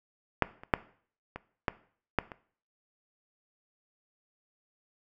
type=clicks; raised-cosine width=0.5 ms; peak=-6 / -29 / -6 / -23 / -11 / -9 / -26 dBFS; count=7; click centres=0.423 / 0.635 / 0.738 / 1.36 / 1.682 / 2.187 / 2.318 s; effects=noise-tail reverb RT60 0.5 s tail -18 dB re dry